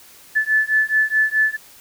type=beating tone pair; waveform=sine; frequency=1738 / 1742.7 Hz; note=A6 / A6; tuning=-22 / -17 cents; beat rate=4.7 Hz; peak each=-18 dBFS; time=0.35-1.57 s; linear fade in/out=20 ms; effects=white hiss -46 dBFS RMS until 1.8 s